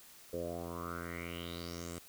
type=tone with low-pass filter sweep; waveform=10% pulse; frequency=85.5 Hz; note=F2; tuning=36 cents flat; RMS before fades=-42 dBFS; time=0.33-1.99 s; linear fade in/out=5 ms; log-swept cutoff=480 to 8600 Hz; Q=5.8; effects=white hiss -57 dBFS RMS until 2.08 s